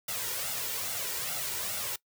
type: noise with flanger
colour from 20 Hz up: white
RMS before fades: -34 dBFS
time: 0.08-1.96 s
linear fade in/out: 5 ms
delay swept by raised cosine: 1.4 to 2.16 ms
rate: 2.4 Hz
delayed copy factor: +0.6
effects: noise-tail reverb RT60 0.1 s tail -21 dB re dry + high-pass 80 Hz 12 dB/octave